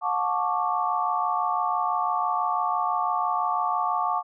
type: chord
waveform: sine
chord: D major seventh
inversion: first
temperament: equal with one note detuned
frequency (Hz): 721.4 / 880 / 1108.7 / 1174.7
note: F#5 / A5 / C#6 / D6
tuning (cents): -44 / 0 / 0 / 0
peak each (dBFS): -28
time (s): 0.01-4.23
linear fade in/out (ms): 50
effects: none